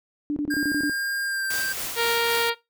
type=tone bursts; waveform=sine; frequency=293.7 Hz; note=D4; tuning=in tune; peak=-22 dBFS; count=7; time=0.3-0.897 s; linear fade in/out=0 ms; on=63 ms; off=26 ms
type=tone with pitch glide; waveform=square; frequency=1607 to 1575.7 Hz; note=G6 to G6; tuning=+43 to +9 cents; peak=-26 dBFS; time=0.5-1.73 s; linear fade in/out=10 ms; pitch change=-34 cents; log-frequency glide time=1.25-1.46 s
type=noise with tremolo; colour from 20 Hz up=white; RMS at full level=-30 dBFS; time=1.5-2.5 s; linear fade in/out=5 ms; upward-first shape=sine; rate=3.8 Hz; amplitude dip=35%
type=harmonic tone; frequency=466.2 Hz; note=A#4; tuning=in tune; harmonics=1 / 2 / 3 / 4 / 5 / 6 / 7 / 8 / 9 / 10; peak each=-25 / -28 / -30 / -31 / -32 / -33 / -33 / -34 / -35 / -35 dBFS; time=1.95-2.55 s; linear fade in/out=50 ms
effects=noise-tail reverb RT60 0.2 s tail -19 dB re dry